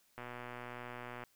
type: click train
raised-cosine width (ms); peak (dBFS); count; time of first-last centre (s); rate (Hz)
0.5; -30; 130; 0.18-1.237; 122
effects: white hiss -71 dBFS RMS until 1.35 s